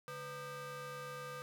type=ring-modulated tone; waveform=30% pulse; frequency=356.1 Hz; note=F4; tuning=34 cents sharp; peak=-38 dBFS; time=0.08-1.42 s; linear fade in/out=0 ms; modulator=856 Hz; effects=none